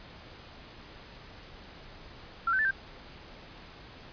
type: tone with pitch steps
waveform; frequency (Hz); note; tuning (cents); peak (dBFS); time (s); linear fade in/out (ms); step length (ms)
sine; 1363 / 1534 / 1755 / 1573; F6 / G6 / A6 / G6; -43 / -38 / -5 / +6; -24; 2.47-2.71; 5; 60
effects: pink hiss -49 dBFS RMS until 4.12 s + resampled to 11025 Hz